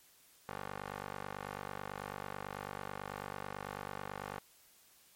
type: tone with band-pass filter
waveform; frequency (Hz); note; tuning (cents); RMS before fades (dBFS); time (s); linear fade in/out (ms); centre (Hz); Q
15% pulse; 49.1; G1; +4; -44; 0.49-4.4; 0; 1100; 1.1
effects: white hiss -64 dBFS RMS until 5.15 s + MP3 64 kbps